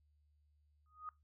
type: tone with exponential growth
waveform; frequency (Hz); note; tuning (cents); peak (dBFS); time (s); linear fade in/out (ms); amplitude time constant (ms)
sine; 1244.5; D#6; 0; -40; 0.86-1.09; 1; 50
effects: noise-tail reverb RT60 0.2 s tail -21 dB re dry + added 74 Hz sine -70 dBFS peak until 1.23 s